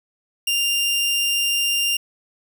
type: tone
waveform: sawtooth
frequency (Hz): 2794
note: F7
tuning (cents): 0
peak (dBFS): -15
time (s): 0.47-1.97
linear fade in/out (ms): 5
effects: none